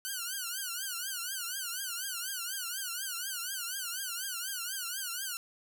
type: tone with vibrato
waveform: 5% pulse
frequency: 1480 Hz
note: F#6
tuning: in tune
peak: -24 dBFS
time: 0.05-5.37 s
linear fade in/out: 0 ms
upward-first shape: triangle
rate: 4.1 Hz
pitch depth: 170 cents each way
effects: none